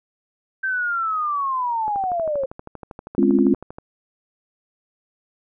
sine linear sweep, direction down, 1567 to 520 Hz, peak -20 dBFS, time 0.63-2.46 s, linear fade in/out 10 ms
click train, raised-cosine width 1 ms, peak -21 dBFS, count 25, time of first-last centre 1.88-3.785 s, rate 12.6 Hz
sine chord, Db major seventh, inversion second, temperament just, 207.9 / 259.9 / 277.2 / 346.5 Hz, Ab3 / C4 / Db4 / F4, +2 / -11 / 0 / -14 cents, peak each -19 dBFS, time 3.18-3.54 s, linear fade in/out 2 ms
effects none

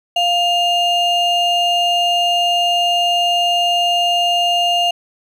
triangle ring-modulated tone, 1760 Hz, A6, in tune, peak -8 dBFS, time 0.16-4.91 s, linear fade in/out 5 ms, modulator 1060 Hz, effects none

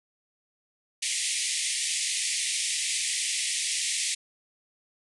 white band-pass noise, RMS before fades -29 dBFS, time 1.02-4.15 s, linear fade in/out 10 ms, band 1900 to 10000 Hz, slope 96 dB/octave, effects none

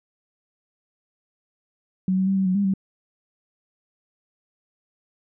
sine tone with pitch steps, 187 / 189 / 193.8 / 191.6 / 184.7 / 201.1 / 192.4 Hz, F#3 / F#3 / G3 / G3 / F#3 / G3 / G3, +19 / +37 / -20 / -39 / -3 / +44 / -32 cents, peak -18 dBFS, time 2.08-2.738 s, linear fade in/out 2 ms, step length 94 ms, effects none

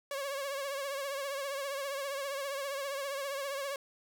sawtooth tone with vibrato, 554.4 Hz, C#5, in tune, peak -31 dBFS, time 0.11-3.76 s, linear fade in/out 2 ms, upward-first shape triangle, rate 15 Hz, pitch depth 72 cents each way, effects none

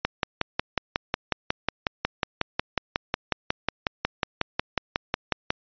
click train, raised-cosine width 0.3 ms, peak -6 dBFS, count 31, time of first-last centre 0.05-5.505 s, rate 5.5 Hz, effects resampled to 11025 Hz

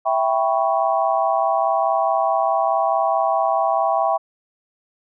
sine chord, C# half-diminished seventh, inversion first, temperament equal, 659.3 / 784 / 987.8 / 1108.7 Hz, E5 / G5 / B5 / C#6, 0 / 0 / 0 / 0 cents, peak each -20 / -20 / -25 / -24 dBFS, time 0.05-4.18 s, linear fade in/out 20 ms, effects none

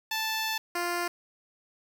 10% pulse tone pair in turn, 879 / 348.8 Hz, A5 / F4, -2 / -2 cents, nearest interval octave + major third, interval 1600 cents, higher first, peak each -20 dBFS, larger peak neither, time 0.11-0.58 / 0.75-1.08 s, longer first, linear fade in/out 5 ms, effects 10-bit

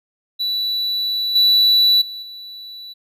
triangle tone with level steps, 3951 Hz, B7, in tune, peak -17 / -9 / -27 / -31 dBFS, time 0.39-2.94 s, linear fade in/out 20 ms, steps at 1.35 / 2.01 / 2.22 s, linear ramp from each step 10 ms, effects none

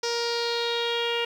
sawtooth tone with low-pass filter sweep, 470 Hz, A#4, 14 cents sharp, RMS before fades -27 dBFS, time 0.03-1.25 s, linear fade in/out 5 ms, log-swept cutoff 5400 to 2900 Hz, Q 5.4, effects 9-bit

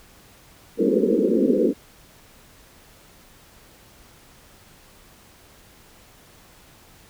white band-pass noise, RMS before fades -19 dBFS, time 0.77-1.74 s, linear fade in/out 50 ms, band 190 to 500 Hz, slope 96 dB/octave, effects pink hiss -51 dBFS RMS until 7.09 s

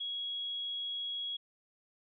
sine tone, 3322 Hz, G#7, in tune, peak -35 dBFS, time 0-1.37 s, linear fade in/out 10 ms, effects none

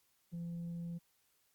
sine tone with tanh clipping, 170.4 Hz, F3, 42 cents flat, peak -40 dBFS, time 0.32-0.99 s, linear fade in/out 20 ms, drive 1 dB, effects white hiss -75 dBFS RMS until 1.54 s + Opus 48 kbps

